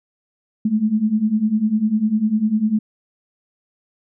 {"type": "beating tone pair", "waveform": "sine", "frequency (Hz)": [209.2, 219.2], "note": ["G#3", "A3"], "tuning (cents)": [13, -6], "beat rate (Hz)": 10, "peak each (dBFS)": [-20, -17], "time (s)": [0.65, 2.79], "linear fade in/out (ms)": 5, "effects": []}